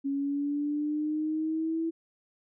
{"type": "exponential sweep", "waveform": "sine", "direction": "up", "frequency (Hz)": [275.8, 329.6], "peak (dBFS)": -27, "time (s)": [0.04, 1.91], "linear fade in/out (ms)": 20, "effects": []}